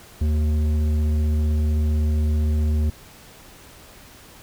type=tone with tanh clipping; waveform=sine; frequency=76.3 Hz; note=D#2; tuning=33 cents flat; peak=-19 dBFS; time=0.21-2.9 s; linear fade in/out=5 ms; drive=10 dB; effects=pink hiss -46 dBFS RMS until 4.42 s